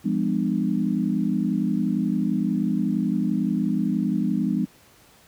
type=tone cluster; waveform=sine; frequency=172.6 / 203.7 / 249.8 / 301.7 Hz; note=F3 / G#3 / B3 / D4; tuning=-20 / -33 / +20 / +47 cents; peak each=-27 / -24 / -26 / -28 dBFS; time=0.04-4.66 s; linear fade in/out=20 ms; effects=pink hiss -54 dBFS RMS until 5.27 s + high-pass 60 Hz 12 dB/octave